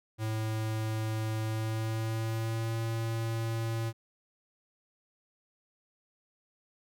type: tone with pitch glide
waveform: square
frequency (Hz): 109.8 to 113.74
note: A2 to A#2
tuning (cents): -3 to -42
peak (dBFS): -31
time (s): 0.18-3.93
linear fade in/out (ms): 50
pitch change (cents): +61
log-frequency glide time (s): 1.43-2.77
effects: none